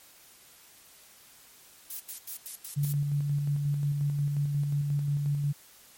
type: noise bursts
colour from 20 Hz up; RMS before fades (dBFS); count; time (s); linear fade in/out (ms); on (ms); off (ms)
violet; -36; 6; 1.9-2.927; 2; 97; 89
type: tone with tremolo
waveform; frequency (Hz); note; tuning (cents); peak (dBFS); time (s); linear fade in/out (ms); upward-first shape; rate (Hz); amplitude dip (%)
sine; 143.9; D3; -35; -24; 2.76-5.53; 20; square; 5.6; 30
effects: white hiss -55 dBFS RMS until 5.97 s + MP3 64 kbps